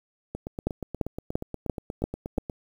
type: two click trains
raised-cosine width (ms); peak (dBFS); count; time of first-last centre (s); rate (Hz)
2; -11 / -19; 6 / 19; 0.67-2.382 / 0.35-2.498; 2.92 / 8.38
effects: 8-bit